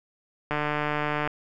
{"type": "click train", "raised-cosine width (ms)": 0.5, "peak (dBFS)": -12, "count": 115, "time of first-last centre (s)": [0.51, 1.275], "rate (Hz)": 149, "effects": []}